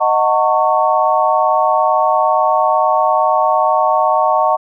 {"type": "chord", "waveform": "sine", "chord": "D# half-diminished seventh", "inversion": "none", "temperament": "equal with one note detuned", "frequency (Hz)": [622.3, 740, 902.1, 1108.7], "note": ["D#5", "F#5", "A5", "C#6"], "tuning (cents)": [0, 0, 43, 0], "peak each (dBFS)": -16, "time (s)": [0, 4.57], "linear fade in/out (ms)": 20, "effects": []}